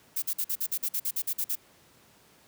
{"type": "noise bursts", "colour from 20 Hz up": "violet", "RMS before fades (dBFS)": -29, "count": 13, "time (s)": [0.16, 1.555], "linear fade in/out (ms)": 10, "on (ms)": 63, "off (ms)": 48, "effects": ["pink hiss -59 dBFS RMS until 2.47 s", "high-pass 100 Hz 12 dB/octave"]}